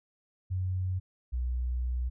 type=tone pair in turn; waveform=sine; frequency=92.5 / 61.74 Hz; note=F#2 / B1; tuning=0 / 0 cents; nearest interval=perfect fifth; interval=700 cents; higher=first; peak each=-28 dBFS; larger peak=neither; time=0.5-1 / 1.32-2.1 s; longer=second; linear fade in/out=20 ms; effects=none